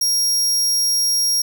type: tone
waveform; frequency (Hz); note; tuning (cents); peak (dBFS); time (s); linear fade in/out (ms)
sawtooth; 5600; F8; +4; -13; 0.01-1.42; 5
effects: none